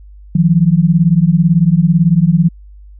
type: beating tone pair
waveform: sine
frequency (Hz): 159.6 / 177.6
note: D#3 / F3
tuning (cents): +44 / +29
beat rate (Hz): 18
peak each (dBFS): -10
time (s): 0.35-2.49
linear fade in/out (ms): 5
effects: added 50 Hz sine -34 dBFS peak until 2.99 s